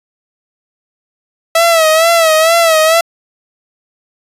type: tone with vibrato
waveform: sawtooth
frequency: 652 Hz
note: E5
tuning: 19 cents flat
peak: -3 dBFS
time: 1.55-3.01 s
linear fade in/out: 5 ms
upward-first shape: sine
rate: 2.2 Hz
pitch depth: 71 cents each way
effects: resampled to 32000 Hz